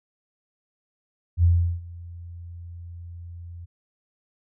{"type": "tone with ADSR envelope", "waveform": "sine", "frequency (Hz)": 86, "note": "F2", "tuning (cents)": -26, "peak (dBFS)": -13, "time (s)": [1.37, 3.66], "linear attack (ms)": 64, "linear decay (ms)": 370, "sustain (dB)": -23, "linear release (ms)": 18, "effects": []}